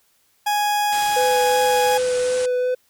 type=tone; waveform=40% pulse; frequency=830.6 Hz; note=G#5; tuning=in tune; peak=-17 dBFS; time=0.46-1.98 s; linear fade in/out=10 ms
type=low-pass noise; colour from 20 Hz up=white; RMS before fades=-33 dBFS; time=0.92-2.46 s; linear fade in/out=5 ms; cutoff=10000 Hz; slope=96 dB/octave
type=tone with vibrato; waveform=triangle; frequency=501 Hz; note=B4; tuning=25 cents sharp; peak=-16 dBFS; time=1.16-2.75 s; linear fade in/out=10 ms; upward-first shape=sine; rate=2.7 Hz; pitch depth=11 cents each way
effects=white hiss -62 dBFS RMS until 2.89 s